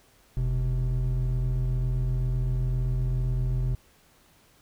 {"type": "tone pair together", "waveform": "triangle", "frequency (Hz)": [44.9, 127], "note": ["F1", "B2"], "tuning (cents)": [49, 49], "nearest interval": "octave + tritone", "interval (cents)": 1800, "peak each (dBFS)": -23, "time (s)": [0.37, 3.75], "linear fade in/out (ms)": 0, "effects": ["tanh soft clip ceiling -18 dBFS", "pink hiss -60 dBFS RMS until 4.61 s"]}